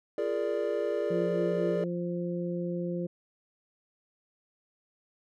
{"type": "chord", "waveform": "triangle", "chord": "Bb dominant seventh", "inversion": "second", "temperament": "equal with one note detuned", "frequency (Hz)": [345, 415.3, 466.2, 587.3], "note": ["F4", "Ab4", "Bb4", "D5"], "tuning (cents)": [-21, 0, 0, 0], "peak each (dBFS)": [-34, -30, -32, -30], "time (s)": [0.18, 1.84], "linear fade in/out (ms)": 2}
{"type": "harmonic tone", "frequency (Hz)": 174.61, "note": "F3", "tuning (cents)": 0, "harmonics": [1, 2, 3], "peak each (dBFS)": [-32, -35, -37], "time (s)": [1.1, 3.07], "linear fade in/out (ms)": 10}
{"effects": []}